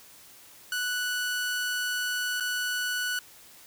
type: tone with dropouts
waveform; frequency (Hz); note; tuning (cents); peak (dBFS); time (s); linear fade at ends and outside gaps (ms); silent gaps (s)
sawtooth; 1480; F#6; 0; -24; 0.72-3.19; 2; 2.4-2.406
effects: white hiss -52 dBFS RMS until 3.66 s